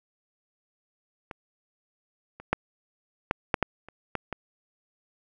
clicks, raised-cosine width 0.5 ms, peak -22 / -27 / -7 / -8 / -6 / -7 / -29 / -13 / -17 dBFS, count 9, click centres 1.312 / 2.4 / 2.53 / 3.311 / 3.542 / 3.627 / 3.886 / 4.153 / 4.327 s, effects none

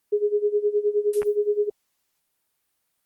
sine tone with tremolo, 415.3 Hz, G#4, in tune, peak -16 dBFS, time 0.12-1.7 s, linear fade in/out 10 ms, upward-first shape sine, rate 9.6 Hz, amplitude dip 85%
violet noise with exponential decay, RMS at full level -29 dBFS, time 1.13-1.36 s, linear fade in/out 5 ms, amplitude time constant 49 ms
clicks, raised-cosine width 0.5 ms, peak -19 dBFS, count 2, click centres 1.219 / 1.23 s
effects white hiss -74 dBFS RMS until 3.05 s + Opus 32 kbps

